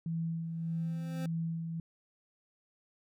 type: tone with tremolo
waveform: sine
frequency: 164.81 Hz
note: E3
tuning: in tune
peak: -31 dBFS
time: 0.06-1.8 s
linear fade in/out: 2 ms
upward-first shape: sine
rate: 1.7 Hz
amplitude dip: 40%
type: tone with exponential growth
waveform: 25% pulse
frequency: 261.6 Hz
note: C4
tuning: in tune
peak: -35 dBFS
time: 0.43-1.26 s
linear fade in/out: 2 ms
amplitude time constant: 180 ms
effects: none